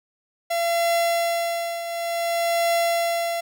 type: tone with tremolo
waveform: 45% pulse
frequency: 680 Hz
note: F5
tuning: 46 cents flat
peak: -18 dBFS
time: 0.5-3.41 s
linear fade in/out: 10 ms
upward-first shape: triangle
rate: 0.56 Hz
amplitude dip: 70%
effects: none